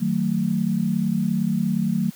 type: chord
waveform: sine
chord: D# diminished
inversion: none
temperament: just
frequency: 155.56 / 186.68 / 224 Hz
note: D#3 / F#3 / A3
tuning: 0 / +16 / +31 cents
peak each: -26 / -22 / -23 dBFS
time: 0-2.11 s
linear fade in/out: 20 ms
effects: white hiss -47 dBFS RMS until 2.15 s + high-pass 100 Hz 12 dB/octave